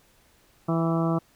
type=harmonic tone with a mistuned harmonic; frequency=165.2 Hz; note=E3; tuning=4 cents sharp; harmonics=1 / 2 / 3 / 4 / 5 / 6 / 7 / 8; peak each=-24 / -27 / -35 / -31 / -37 / -38 / -34 / -38 dBFS; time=0.68-1.19 s; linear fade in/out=10 ms; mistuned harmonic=5; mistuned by=-24 cents; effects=pink hiss -61 dBFS RMS until 1.35 s